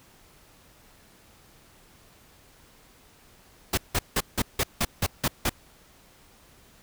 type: noise bursts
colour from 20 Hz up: pink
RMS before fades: -24 dBFS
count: 9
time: 3.73-5.495 s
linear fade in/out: 5 ms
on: 45 ms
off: 170 ms
effects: pink hiss -56 dBFS RMS until 6.82 s